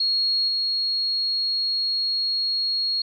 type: tone with level steps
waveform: sine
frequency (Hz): 4300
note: C8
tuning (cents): +47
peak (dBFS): -19 / -21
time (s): 0-3.02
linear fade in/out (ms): 5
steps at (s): 0.48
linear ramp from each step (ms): 5
effects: none